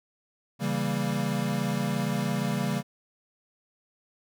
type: chord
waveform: square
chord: C# diminished seventh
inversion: none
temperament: equal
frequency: 138.59 / 164.81 / 196 / 233.1 Hz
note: C#3 / E3 / G3 / Bb3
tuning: 0 / 0 / 0 / 0 cents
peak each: -32 / -34 / -31 / -33 dBFS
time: 0.59-2.83 s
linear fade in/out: 50 ms
effects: none